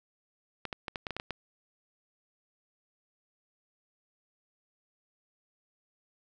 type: clicks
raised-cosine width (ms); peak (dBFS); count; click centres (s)
0.3; -19; 9; 0.653 / 0.728 / 0.882 / 0.958 / 1.068 / 1.107 / 1.166 / 1.199 / 1.307
effects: none